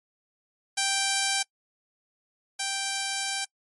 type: tone pair in turn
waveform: 5% pulse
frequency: 784 / 784 Hz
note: G5 / G5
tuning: 0 / 0 cents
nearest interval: unison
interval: 0 cents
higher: neither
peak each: -12 / -16 dBFS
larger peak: first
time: 0.77-1.43 / 2.59-3.45 s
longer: second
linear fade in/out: 10 ms
effects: noise-tail reverb RT60 0.1 s tail -26 dB re dry + MP3 48 kbps